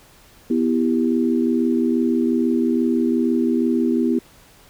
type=chord; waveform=sine; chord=E minor; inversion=second; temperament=just; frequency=247.2 / 329.6 / 395.6 Hz; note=B3 / E4 / G4; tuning=+2 / 0 / +16 cents; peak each=-18 / -21 / -24 dBFS; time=0.5-4.19 s; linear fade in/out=5 ms; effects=pink hiss -50 dBFS RMS until 4.69 s